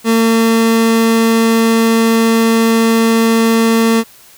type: tone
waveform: 30% pulse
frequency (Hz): 226.8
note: A#3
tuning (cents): -47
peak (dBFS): -6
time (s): 0.04-4.04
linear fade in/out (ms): 50
effects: white hiss -42 dBFS RMS until 4.37 s